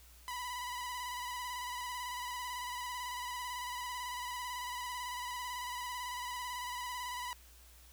sawtooth tone with vibrato, 987.8 Hz, B5, in tune, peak -35 dBFS, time 0.28-7.33 s, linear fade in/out 0 ms, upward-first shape square, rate 18 Hz, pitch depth 31 cents each way, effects added 60 Hz sine -58 dBFS peak until 7.92 s + white hiss -61 dBFS RMS until 7.92 s

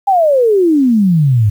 sine exponential sweep, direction down, 818 to 99.5 Hz, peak -7 dBFS, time 0.07-1.5 s, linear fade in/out 10 ms, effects 7-bit

